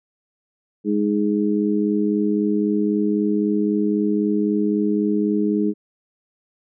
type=harmonic tone; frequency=103.83 Hz; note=G#2; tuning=in tune; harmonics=2 / 3 / 4; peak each=-20 / -21 / -24 dBFS; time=0.84-5.74 s; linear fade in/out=50 ms; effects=none